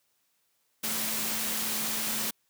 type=tone in noise; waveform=sine; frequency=218.8 Hz; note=A3; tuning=9 cents flat; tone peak=-41 dBFS; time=0.83-2.31 s; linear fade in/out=10 ms; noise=white; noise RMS=-31 dBFS; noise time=0.83-2.31 s; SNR=-13 dB; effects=white hiss -73 dBFS RMS until 2.49 s + high-pass 100 Hz 12 dB/octave